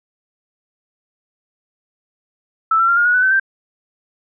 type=tone with pitch steps; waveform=sine; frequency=1318.5 / 1351.7 / 1385.7 / 1420.5 / 1456.2 / 1492.8 / 1530.4 / 1568.9 Hz; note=E6 / E6 / F6 / F6 / F#6 / F#6 / G6 / G6; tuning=0 / +43 / -14 / +29 / -28 / +15 / -42 / +1 cents; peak=-11 dBFS; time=2.71-3.398 s; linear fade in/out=5 ms; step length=86 ms; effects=none